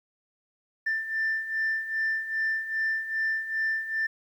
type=beating tone pair; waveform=sine; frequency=1777 / 1779.5 Hz; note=A6 / A6; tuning=+17 / +19 cents; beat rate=2.5 Hz; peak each=-31 / -26 dBFS; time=0.86-4.07 s; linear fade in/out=10 ms; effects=tanh soft clip ceiling -21 dBFS + 10-bit